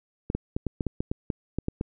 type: clicks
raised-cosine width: 3 ms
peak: -14 dBFS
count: 12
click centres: 0.301 / 0.35 / 0.565 / 0.667 / 0.808 / 0.867 / 1.005 / 1.115 / 1.302 / 1.586 / 1.684 / 1.811 s
effects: none